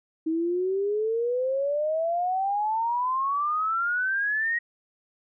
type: exponential sweep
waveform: sine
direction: up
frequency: 315.7 to 1900 Hz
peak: -23 dBFS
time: 0.26-4.59 s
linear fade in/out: 10 ms
effects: none